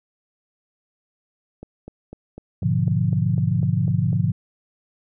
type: click train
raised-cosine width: 2 ms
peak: -23 dBFS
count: 11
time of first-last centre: 1.63-4.13 s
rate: 4 Hz
type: chord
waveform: sine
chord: G# diminished seventh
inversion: none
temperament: equal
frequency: 103.83 / 123.47 / 146.83 / 174.61 Hz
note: G#2 / B2 / D3 / F3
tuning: 0 / 0 / 0 / 0 cents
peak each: -23 dBFS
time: 2.62-4.32 s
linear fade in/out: 10 ms
effects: none